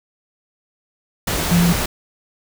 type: tone in noise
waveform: sine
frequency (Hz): 172.6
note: F3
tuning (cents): -20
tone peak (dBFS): -12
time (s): 1.51-1.73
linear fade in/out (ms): 5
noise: pink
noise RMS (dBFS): -21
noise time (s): 1.27-1.86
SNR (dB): +6
effects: none